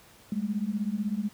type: beating tone pair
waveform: sine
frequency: 200 / 216 Hz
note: G3 / A3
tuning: +35 / -32 cents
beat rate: 16 Hz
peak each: -30 dBFS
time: 0.32-1.29 s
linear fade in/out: 2 ms
effects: pink hiss -55 dBFS RMS until 1.33 s + high-pass 60 Hz 12 dB/octave